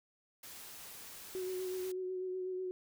white noise, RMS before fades -50 dBFS, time 0.43-1.92 s, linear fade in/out 5 ms
sine tone with vibrato, 370.2 Hz, F#4, 1 cent sharp, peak -36 dBFS, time 1.35-2.71 s, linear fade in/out 0 ms, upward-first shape sine, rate 8.1 Hz, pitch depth 21 cents each way
effects none

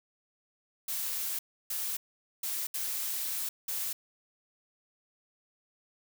blue noise bursts at uneven times, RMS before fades -34 dBFS, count 5, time 0.88-1.39 / 1.7-1.97 / 2.43-2.67 / 2.74-3.49 / 3.68-3.93 s, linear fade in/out 5 ms, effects none

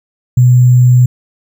sine tone with sample-and-hold, 124.7 Hz, B2, 17 cents sharp, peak -3 dBFS, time 0.37-1.06 s, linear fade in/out 5 ms, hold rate 7350 Hz, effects none

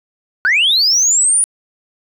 sine linear sweep, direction up, 1428 to 9750 Hz, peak -8 dBFS, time 0.45-1.44 s, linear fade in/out 0 ms, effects tanh soft clip ceiling -7 dBFS

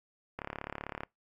click train, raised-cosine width 0.5 ms, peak -22 dBFS, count 24, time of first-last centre 0.39-1.034 s, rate 35.7 Hz, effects noise-tail reverb RT60 0.2 s tail -25 dB re dry + AAC 64 kbps

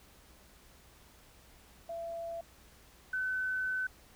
sine tone pair in turn, 672 / 1515.1 Hz, E5 / F#6, +33 / +41 cents, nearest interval octave + major second, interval 1408 cents, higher second, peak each -37 / -31 dBFS, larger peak second, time 1.89-2.41 / 3.13-3.87 s, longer second, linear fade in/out 5 ms, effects added 61 Hz sine -64 dBFS peak until 4.15 s + pink hiss -60 dBFS RMS until 4.15 s

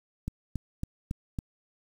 click train, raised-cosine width 5 ms, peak -19 dBFS, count 5, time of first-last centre 0.28-1.388 s, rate 3.61 Hz, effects 8-bit

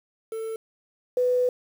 triangle / sine tone pair in turn, 445.4 / 497.7 Hz, A4 / B4, +21 / +13 cents, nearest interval major second, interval 192 cents, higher second, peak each -27 / -19 dBFS, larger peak second, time 0.32-0.56 / 1.17-1.49 s, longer second, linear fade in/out 2 ms, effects 8-bit

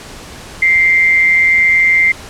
sine tone with amplitude modulation, 2093 Hz, C7, in tune, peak -5 dBFS, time 0.62-2.12 s, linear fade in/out 5 ms, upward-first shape sine, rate 171 Hz, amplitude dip 45%, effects pink hiss -32 dBFS RMS until 2.29 s + low-pass 9000 Hz 12 dB/octave

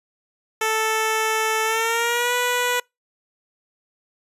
10% pulse tone with pitch glide, 440 to 491 Hz, A4 to B4, 0 to -10 cents, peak -11 dBFS, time 0.61-2.8 s, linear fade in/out 5 ms, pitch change +190 cents, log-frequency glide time 1.64-2.34 s, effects noise-tail reverb RT60 0.2 s tail -26 dB re dry + resampled to 32000 Hz

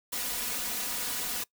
white noise with comb filter, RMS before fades -33 dBFS, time 0.12-1.44 s, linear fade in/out 10 ms, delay 4.1 ms, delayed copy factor +0.9, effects noise-tail reverb RT60 0.1 s tail -21 dB re dry

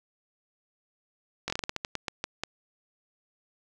slowing click train, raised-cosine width 0.2 ms, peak -13 dBFS, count 13, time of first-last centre 1.48-2.436 s, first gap 20 ms, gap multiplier 1.23, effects none

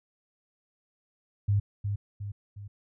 sine tone with echo, 101.5 Hz, G#2, 39 cents flat, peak -21 dBFS, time 1.48-1.6 s, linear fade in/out 10 ms, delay 360 ms, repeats 3, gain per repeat -6 dB, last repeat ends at 2.68 s, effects none

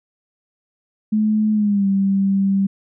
sine tone with pitch glide, 214.5 to 195.56 Hz, A3 to G3, -44 to -4 cents, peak -14 dBFS, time 1.12-2.67 s, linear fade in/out 10 ms, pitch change -160 cents, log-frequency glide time 1.53-1.87 s, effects none

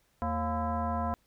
sine tone with frequency modulation, 391.1 Hz, G4, 4 cents flat, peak -28 dBFS, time 0.22-1.14 s, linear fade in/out 0 ms, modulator 310 Hz, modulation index 2.5, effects pink hiss -70 dBFS RMS until 1.26 s

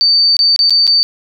sine tone with dropouts, 4585 Hz, D8, 42 cents flat, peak -7 dBFS, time 0.01-1.03 s, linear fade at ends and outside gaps 0 ms, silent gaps 0.367-0.391 / 0.562-0.591 / 0.696-0.706 / 0.868-0.876 s, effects none

